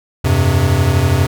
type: chord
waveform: square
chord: F suspended second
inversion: none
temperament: equal with one note detuned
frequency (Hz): 85.66 / 98 / 130.81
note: F2 / G2 / C3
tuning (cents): -33 / 0 / 0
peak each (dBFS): -16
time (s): 0.24-1.27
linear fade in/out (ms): 10
effects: none